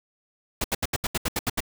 pink noise bursts, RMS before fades -25 dBFS, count 10, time 0.61-1.605 s, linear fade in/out 5 ms, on 32 ms, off 75 ms, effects none

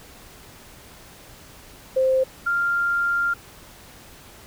sine tone pair in turn, 523.3 / 1394.2 Hz, C5 / F6, 0 / -3 cents, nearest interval octave + perfect fourth, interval 1697 cents, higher second, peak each -16 / -19 dBFS, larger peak first, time 1.96-2.24 / 2.46-3.34 s, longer second, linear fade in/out 10 ms, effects pink hiss -46 dBFS RMS until 4.46 s

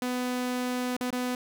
sawtooth tone with dropouts, 249.5 Hz, B3, 18 cents sharp, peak -24 dBFS, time 0.02-1.35 s, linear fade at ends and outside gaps 2 ms, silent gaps 0.966-1.009 / 1.105-1.127 s, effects none

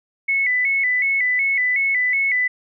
sine tone with vibrato, 2093 Hz, C7, in tune, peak -16 dBFS, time 0.28-2.48 s, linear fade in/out 10 ms, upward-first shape square, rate 2.7 Hz, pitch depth 83 cents each way, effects none

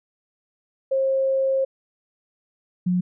sine tone pair in turn, 535 / 180.09 Hz, C5 / F#3, +38 / -47 cents, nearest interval octave + perfect fifth, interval 1885 cents, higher first, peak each -18 dBFS, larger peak neither, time 0.91-1.65 / 2.86-3.01 s, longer first, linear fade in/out 10 ms, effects none

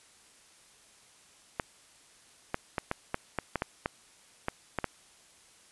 clicks, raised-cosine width 0.5 ms, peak -14 dBFS, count 12, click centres 1.598 / 2.544 / 2.782 / 2.914 / 3.144 / 3.387 / 3.557 / 3.621 / 3.859 / 4.484 / 4.787 / 4.843 s, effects white hiss -59 dBFS RMS until 5.71 s + resampled to 24000 Hz

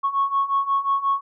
sine beating tone pair, 1100 / 1105.6 Hz, C#6 / C#6, -14 / -5 cents, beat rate 5.6 Hz, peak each -23 / -20 dBFS, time 0.03-1.21 s, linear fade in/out 20 ms, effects tanh soft clip ceiling -12 dBFS

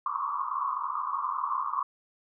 pink band-pass noise, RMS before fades -31 dBFS, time 0.06-1.83 s, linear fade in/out 5 ms, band 1000 to 1200 Hz, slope 96 dB/octave, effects none

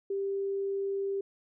sine tone, 394 Hz, G4, 9 cents sharp, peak -29 dBFS, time 0.1-1.21 s, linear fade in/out 5 ms, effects none

